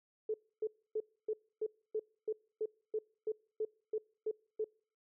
sine tone bursts, 433.6 Hz, A4, 25 cents flat, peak -32 dBFS, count 14, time 0.29-4.644 s, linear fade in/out 5 ms, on 51 ms, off 280 ms, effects noise-tail reverb RT60 0.5 s tail -26 dB re dry

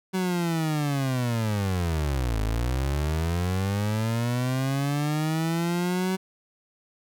30% pulse linear two-way sweep, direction down then up, 189.2 to 51.91 to 189.2 Hz, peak -21 dBFS, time 0.13-6.17 s, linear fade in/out 20 ms, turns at 2.41 s, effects none

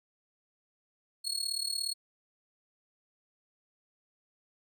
30% pulse tone with amplitude modulation, 4329 Hz, C#8, 42 cents flat, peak -25 dBFS, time 1.24-1.94 s, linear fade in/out 20 ms, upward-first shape sine, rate 37 Hz, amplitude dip 85%, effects none

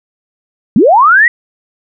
sine linear sweep, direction up, 172.7 to 1966 Hz, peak -3 dBFS, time 0.76-1.28 s, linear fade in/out 2 ms, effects none

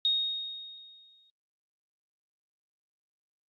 sine tone with exponential decay, 3729 Hz, A#7, in tune, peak -22 dBFS, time 0.05-1.3 s, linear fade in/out 1 ms, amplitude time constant 270 ms, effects Opus 48 kbps

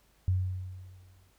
sine tone with exponential decay, 92.5 Hz, F#2, in tune, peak -22 dBFS, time 0.28-1.3 s, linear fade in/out 0 ms, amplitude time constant 220 ms, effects added 50 Hz sine -67 dBFS peak until 1.38 s + pink hiss -67 dBFS RMS until 1.38 s

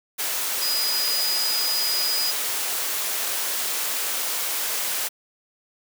sine tone in noise, 4941 Hz, D#8, 13 cents flat, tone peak -23 dBFS, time 0.61-2.32 s, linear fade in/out 20 ms, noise white, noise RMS -26 dBFS, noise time 0.18-5.09 s, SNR 0 dB, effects high-pass 400 Hz 12 dB/octave

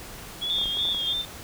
sine tone with vibrato, 3322 Hz, G#7, in tune, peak -26 dBFS, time 0.41-1.14 s, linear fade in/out 20 ms, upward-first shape sine, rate 2.7 Hz, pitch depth 47 cents each way
sine tone with tremolo, 3582 Hz, A7, 30 cents sharp, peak -25 dBFS, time 0.5-1.25 s, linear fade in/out 0 ms, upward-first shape square, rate 3.5 Hz, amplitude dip 65%
clicks, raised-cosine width 1 ms, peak -25 dBFS, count 7, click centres 0.585 / 0.615 / 0.657 / 0.771 / 0.853 / 0.887 / 0.947 s
effects pink hiss -41 dBFS RMS until 1.43 s

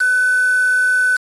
sine tone with quantisation, 1503 Hz, F#6, 27 cents sharp, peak -12 dBFS, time 0-1.17 s, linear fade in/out 10 ms, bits 4, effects resampled to 24000 Hz

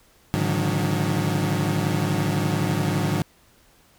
30% pulse tone cluster, 104.7 / 143.3 / 155.1 / 180.6 Hz, G#2 / D3 / D#3 / F#3, +15 / -42 / -5 / -42 cents, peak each -24 dBFS, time 0.34-3.22 s, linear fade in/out 0 ms, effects pink hiss -57 dBFS RMS until 3.98 s

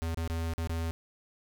square tone with dropouts, 82.41 Hz, E2, in tune, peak -31 dBFS, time 0.02-0.91 s, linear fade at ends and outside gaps 0 ms, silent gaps 0.145-0.173 / 0.276-0.299 / 0.536-0.58 / 0.673-0.695 s, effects none

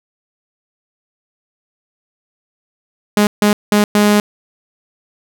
sawtooth tone bursts at uneven times, 207.7 Hz, G#3, in tune, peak -5 dBFS, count 4, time 3.17-3.27 / 3.42-3.53 / 3.72-3.84 / 3.95-4.2 s, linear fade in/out 2 ms, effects none

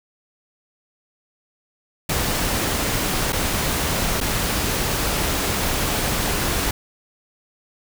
pink noise with dropouts, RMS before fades -22 dBFS, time 2.09-6.71 s, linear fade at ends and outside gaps 5 ms, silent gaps 3.324-3.328 / 4.204-4.21 s, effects none

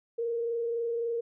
sine tone with frequency modulation, 466.2 Hz, A#4, in tune, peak -28 dBFS, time 0.18-1.21 s, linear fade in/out 10 ms, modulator 23.7 Hz, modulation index 0.33, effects none

